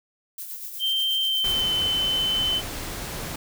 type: noise with tremolo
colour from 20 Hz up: violet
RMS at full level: -34 dBFS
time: 0.38-1.61 s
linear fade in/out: 2 ms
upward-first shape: sine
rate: 8.3 Hz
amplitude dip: 45%
type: tone with pitch glide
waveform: sine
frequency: 3136 to 3052 Hz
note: G7 to G7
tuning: 0 to -47 cents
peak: -21 dBFS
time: 0.79-2.62 s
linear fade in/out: 50 ms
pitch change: -47 cents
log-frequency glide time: 1.2-1.72 s
type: noise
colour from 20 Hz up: pink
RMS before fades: -33 dBFS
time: 1.44-3.36 s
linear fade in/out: 5 ms
effects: none